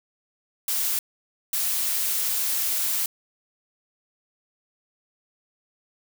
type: noise bursts at uneven times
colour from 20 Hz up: blue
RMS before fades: -25 dBFS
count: 2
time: 0.68-0.99 / 1.53-3.06 s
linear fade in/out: 2 ms
effects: none